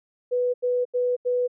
sine tone bursts, 493.9 Hz, B4, in tune, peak -20 dBFS, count 4, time 0.31-1.479 s, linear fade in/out 20 ms, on 230 ms, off 83 ms, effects none

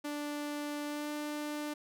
sawtooth tone with pitch glide, 293.6 to 297.4 Hz, D4 to D4, 0 to +22 cents, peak -32 dBFS, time 0.04-1.74 s, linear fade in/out 10 ms, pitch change +22 cents, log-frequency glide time 0.85-1.11 s, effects none

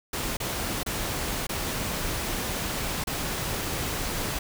pink noise with dropouts, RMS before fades -30 dBFS, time 0.13-4.39 s, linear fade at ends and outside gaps 5 ms, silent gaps 0.37-0.401 / 0.833-0.862 / 1.469-1.491 / 3.04-3.071 s, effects none

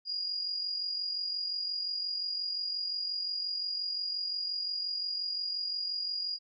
sine tone with amplitude modulation, 4857 Hz, D#8, 43 cents flat, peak -29 dBFS, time 0.05-6.39 s, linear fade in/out 50 ms, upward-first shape sine, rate 45.7 Hz, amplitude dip 50%, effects MP3 32 kbps

